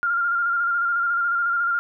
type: tone with vibrato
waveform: sine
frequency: 1396.9 Hz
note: F6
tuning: in tune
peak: -19 dBFS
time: 0.03-1.79 s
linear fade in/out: 0 ms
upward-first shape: square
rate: 14 Hz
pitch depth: 25 cents each way
effects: none